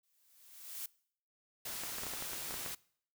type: noise with exponential growth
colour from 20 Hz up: blue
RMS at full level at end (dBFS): -40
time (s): 0.03-0.86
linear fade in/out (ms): 5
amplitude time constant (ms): 180
type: noise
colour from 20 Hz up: white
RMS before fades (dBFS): -42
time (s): 1.65-2.75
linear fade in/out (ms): 5
type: clicks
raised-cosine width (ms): 0.5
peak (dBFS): -28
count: 10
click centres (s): 1.836 / 1.984 / 2.035 / 2.067 / 2.136 / 2.224 / 2.333 / 2.509 / 2.541 / 2.662
effects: noise-tail reverb RT60 0.6 s tail -23 dB re dry